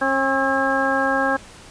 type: harmonic tone with a mistuned harmonic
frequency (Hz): 270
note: C#4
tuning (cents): -45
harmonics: 1 / 2 / 3 / 4 / 5 / 6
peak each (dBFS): -25 / -23 / -24 / -26 / -28 / -22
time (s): 0.01-1.37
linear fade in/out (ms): 10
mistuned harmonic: 5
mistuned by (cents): -46
effects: pink hiss -43 dBFS RMS until 1.7 s + resampled to 22050 Hz